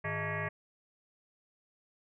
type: tone with frequency modulation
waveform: sine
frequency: 880 Hz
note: A5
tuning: in tune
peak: -32 dBFS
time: 0.04-0.49 s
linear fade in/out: 10 ms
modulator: 259 Hz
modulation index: 5
effects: none